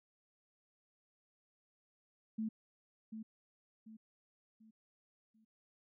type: tone with echo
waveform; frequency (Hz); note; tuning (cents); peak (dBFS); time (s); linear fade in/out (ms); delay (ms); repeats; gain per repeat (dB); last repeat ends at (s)
sine; 220; A3; 0; -35; 2.38-2.49; 10; 740; 4; -8; 5.45
effects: none